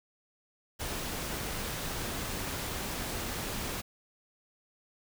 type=noise; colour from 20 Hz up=pink; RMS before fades=-36 dBFS; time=0.79-3.82 s; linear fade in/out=20 ms; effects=none